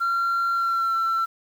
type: tone with pitch glide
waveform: sine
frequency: 1373 to 1345.5 Hz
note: F6 to E6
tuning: -30 to +35 cents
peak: -18 dBFS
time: 0-1.26 s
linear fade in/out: 20 ms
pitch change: -35 cents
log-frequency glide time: 0.53-0.95 s
effects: tanh soft clip ceiling -19 dBFS + 8-bit